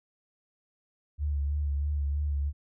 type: tone with vibrato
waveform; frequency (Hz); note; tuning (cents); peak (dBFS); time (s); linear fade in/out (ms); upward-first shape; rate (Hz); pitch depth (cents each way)
sine; 72.3; D2; -27; -26; 1.18-2.53; 50; sine; 3.1; 40
effects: none